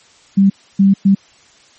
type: tone bursts at uneven times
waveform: sine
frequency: 196 Hz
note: G3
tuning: in tune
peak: -6 dBFS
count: 3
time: 0.37-0.5 / 0.79-0.94 / 1.05-1.15 s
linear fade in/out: 10 ms
effects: white hiss -48 dBFS RMS until 1.78 s + MP3 32 kbps